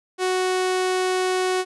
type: tone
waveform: sawtooth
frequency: 370 Hz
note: F#4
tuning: in tune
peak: -16 dBFS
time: 0.18-1.65 s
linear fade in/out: 50 ms
effects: resampled to 24000 Hz